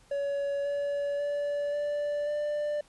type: tone with pitch steps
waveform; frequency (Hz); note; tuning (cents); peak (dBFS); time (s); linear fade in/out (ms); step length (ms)
triangle; 564 / 570.9 / 577.9 / 584.9 / 592; C#5 / D5 / D5 / D5 / D5; +30 / -49 / -28 / -7 / +14; -26; 0.11-2.81; 5; 540
effects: pink hiss -61 dBFS RMS until 2.88 s + resampled to 24000 Hz